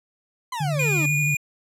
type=exponential sweep; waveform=40% pulse; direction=down; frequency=1048 to 284.2 Hz; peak=-26 dBFS; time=0.52-1.06 s; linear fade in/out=5 ms
type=tone with vibrato; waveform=sine; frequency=146.83 Hz; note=D3; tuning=in tune; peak=-22 dBFS; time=0.6-1.35 s; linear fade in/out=10 ms; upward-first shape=square; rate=12 Hz; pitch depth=43 cents each way
type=tone; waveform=square; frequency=2439 Hz; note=D#7; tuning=35 cents flat; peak=-22 dBFS; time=0.79-1.37 s; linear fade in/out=5 ms
effects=low-pass 12000 Hz 12 dB/octave